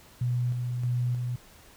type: tone with tremolo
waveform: sine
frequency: 122.8 Hz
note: B2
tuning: 9 cents flat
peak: -24 dBFS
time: 0.21-1.36 s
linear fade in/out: 5 ms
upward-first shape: square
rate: 1.6 Hz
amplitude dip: 35%
effects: pink hiss -54 dBFS RMS until 1.76 s